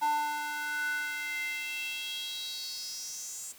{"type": "tone with high-pass filter sweep", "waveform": "square", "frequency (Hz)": 297.3, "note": "D4", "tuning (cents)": 21, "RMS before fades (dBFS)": -35, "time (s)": [0.01, 3.53], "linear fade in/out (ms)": 20, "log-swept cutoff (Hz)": [860, 7600], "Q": 5.4, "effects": ["white hiss -54 dBFS RMS until 3.58 s"]}